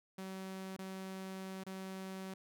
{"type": "tone with dropouts", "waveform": "sawtooth", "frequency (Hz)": 190, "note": "F#3", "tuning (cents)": 46, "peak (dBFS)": -39, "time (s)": [0.18, 2.34], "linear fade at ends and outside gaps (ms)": 5, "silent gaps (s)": [[0.766, 0.788], [1.637, 1.664]], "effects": []}